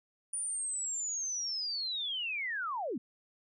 sine linear sweep, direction down, 9530 to 196 Hz, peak -33 dBFS, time 0.33-2.98 s, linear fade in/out 5 ms, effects none

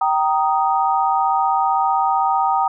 sine chord, Eb major, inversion first, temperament just, 777.8 / 933.4 / 1244.5 Hz, G5 / Bb5 / Eb6, -14 / +2 / 0 cents, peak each -18 / -19 / -21 dBFS, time 0.01-2.68 s, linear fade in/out 5 ms, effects none

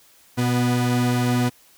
45% pulse tone pair together, 122.07 / 246.9 Hz, B2 / B3, -20 / 0 cents, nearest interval octave, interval 1220 cents, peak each -21 dBFS, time 0.37-1.5 s, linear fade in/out 20 ms, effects white hiss -54 dBFS RMS until 1.77 s

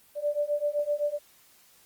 sine beating tone pair, 583 / 590.8 Hz, D5 / D5, -13 / +10 cents, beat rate 7.8 Hz, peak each -29 / -28 dBFS, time 0.15-1.19 s, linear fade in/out 50 ms, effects white hiss -59 dBFS RMS until 1.85 s + Opus 24 kbps

